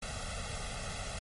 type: noise with comb filter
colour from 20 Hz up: pink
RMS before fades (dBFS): -39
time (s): 0.02-1.19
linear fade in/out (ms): 5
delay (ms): 1.5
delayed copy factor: +0.95
effects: low-pass 12000 Hz 12 dB/octave + MP3 48 kbps